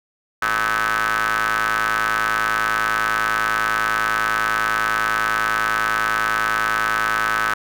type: ring-modulated tone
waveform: sawtooth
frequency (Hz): 110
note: A2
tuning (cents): 0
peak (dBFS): -11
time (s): 0.42-7.54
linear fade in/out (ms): 5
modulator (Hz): 1400
effects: none